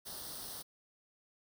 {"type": "noise with comb filter", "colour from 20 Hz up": "white", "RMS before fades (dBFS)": -45, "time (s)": [0.05, 0.63], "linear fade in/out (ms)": 20, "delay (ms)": 0.21, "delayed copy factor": 0.75, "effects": []}